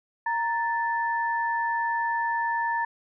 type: tone pair together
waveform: sine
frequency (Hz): 930.3 / 1760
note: A#5 / A6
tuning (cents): -4 / 0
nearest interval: major seventh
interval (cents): 1104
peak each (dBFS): -25 / -29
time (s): 0.26-2.85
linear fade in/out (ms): 5
effects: none